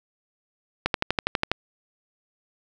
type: click train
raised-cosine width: 0.3 ms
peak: -5 dBFS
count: 9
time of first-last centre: 0.86-1.516 s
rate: 12.2 Hz
effects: none